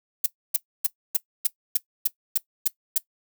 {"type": "noise bursts", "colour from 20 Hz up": "violet", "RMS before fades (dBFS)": -20, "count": 10, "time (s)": [0.24, 2.98], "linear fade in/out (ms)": 5, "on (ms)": 22, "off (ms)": 280, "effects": ["noise-tail reverb RT60 0.1 s tail -18 dB re dry"]}